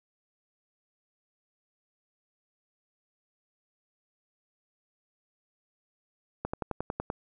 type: slowing click train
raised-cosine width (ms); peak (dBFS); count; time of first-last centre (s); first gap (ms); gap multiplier
1; -17; 8; 6.45-7.101; 85; 1.03
effects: none